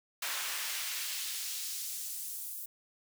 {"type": "noise with high-pass filter sweep", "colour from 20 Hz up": "pink", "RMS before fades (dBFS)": -38, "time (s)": [0.22, 2.66], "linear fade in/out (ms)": 5, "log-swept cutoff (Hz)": [1200, 12000], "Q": 0.78, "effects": []}